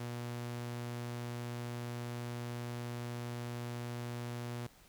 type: tone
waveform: sawtooth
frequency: 120 Hz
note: B2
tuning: 49 cents flat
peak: -35 dBFS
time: 0-4.67 s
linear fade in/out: 5 ms
effects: pink hiss -62 dBFS RMS until 4.88 s